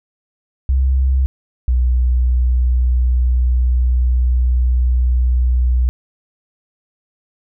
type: tone pair in turn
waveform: sine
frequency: 65.7 / 61.84 Hz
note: C2 / B1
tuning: +8 / +3 cents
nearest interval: minor second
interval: 105 cents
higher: first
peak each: -11 dBFS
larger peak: neither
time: 0.69-1.26 / 1.68-5.89 s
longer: second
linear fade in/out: 0 ms
effects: none